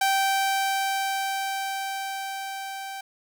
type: tone with level ramp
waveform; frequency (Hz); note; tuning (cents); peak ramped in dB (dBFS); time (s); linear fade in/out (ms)
sawtooth; 779; G5; -11; -16 to -30; 0.01-3.01; 5
effects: none